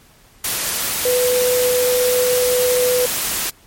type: tone in noise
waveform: sine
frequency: 497.5 Hz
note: B4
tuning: 13 cents sharp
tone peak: -14 dBFS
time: 1.05-3.06 s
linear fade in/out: 5 ms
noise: white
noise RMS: -21 dBFS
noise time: 0.44-3.5 s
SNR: +4 dB
effects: pink hiss -50 dBFS RMS until 3.66 s + MP3 64 kbps